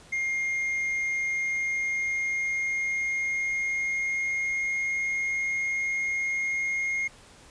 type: tone with pitch glide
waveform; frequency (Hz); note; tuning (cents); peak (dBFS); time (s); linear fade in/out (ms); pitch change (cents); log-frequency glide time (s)
triangle; 2125 to 2140; C7 to C7; +26 to +38; -24; 0.12-7.08; 10; +12; 1.06-4.83
effects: pink hiss -52 dBFS RMS until 7.5 s + resampled to 22050 Hz